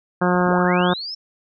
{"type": "harmonic tone", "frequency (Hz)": 179.3, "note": "F3", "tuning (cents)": 46, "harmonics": [1, 2, 3, 4, 5, 6, 7, 8, 9], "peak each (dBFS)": [-19, -22, -24, -25, -26, -27, -27, -28, -29], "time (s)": [0.21, 0.94], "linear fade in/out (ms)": 10}
{"type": "clicks", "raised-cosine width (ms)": 2, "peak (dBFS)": -27, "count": 8, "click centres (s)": [0.353, 0.411, 0.494, 0.528, 0.588, 0.65, 0.808, 0.9]}
{"type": "linear sweep", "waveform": "sine", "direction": "up", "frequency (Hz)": [60.8, 5400], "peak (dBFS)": -27, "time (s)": [0.46, 1.15], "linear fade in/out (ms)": 10}
{"effects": []}